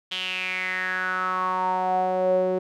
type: tone with band-pass filter sweep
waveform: sawtooth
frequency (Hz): 185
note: F#3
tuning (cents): 0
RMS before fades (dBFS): -25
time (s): 0.11-2.59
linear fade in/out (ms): 10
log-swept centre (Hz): 3200 to 450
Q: 6.6
effects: none